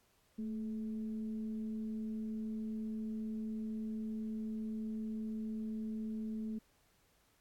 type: tone with frequency modulation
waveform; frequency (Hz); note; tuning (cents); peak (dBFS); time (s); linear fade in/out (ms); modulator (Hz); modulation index
sine; 220; A3; 0; -37; 0.38-6.59; 10; 206; 0.3
effects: pink hiss -72 dBFS RMS until 7.4 s + AAC 64 kbps